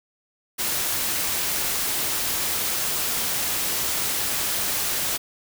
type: noise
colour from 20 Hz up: white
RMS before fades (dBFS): -25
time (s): 0.58-5.18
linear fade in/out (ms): 20
effects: none